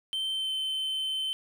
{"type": "tone with pitch glide", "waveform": "triangle", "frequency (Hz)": [3107, 3077], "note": ["G7", "G7"], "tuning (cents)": [-16, -33], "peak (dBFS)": -27, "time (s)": [0.13, 1.33], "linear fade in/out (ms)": 0, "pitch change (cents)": -17, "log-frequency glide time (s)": [0.33, 0.51], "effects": []}